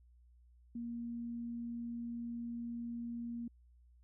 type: tone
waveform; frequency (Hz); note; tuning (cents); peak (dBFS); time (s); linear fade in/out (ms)
sine; 235.5; A#3; +18; -39; 0.75-3.48; 5
effects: added 60 Hz sine -61 dBFS peak until 4.03 s